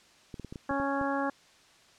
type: clicks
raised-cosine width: 3 ms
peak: -27 dBFS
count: 8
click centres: 0.342 / 0.397 / 0.447 / 0.525 / 0.558 / 0.71 / 0.8 / 1.013 s
type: harmonic tone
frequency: 277.2 Hz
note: C#4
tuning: in tune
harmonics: 1 / 2 / 3 / 4 / 5 / 6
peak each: -32 / -34 / -34 / -36 / -39 / -38 dBFS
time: 0.69-1.3 s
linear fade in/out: 5 ms
effects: white hiss -59 dBFS RMS until 1.98 s + low-pass 6000 Hz 12 dB/octave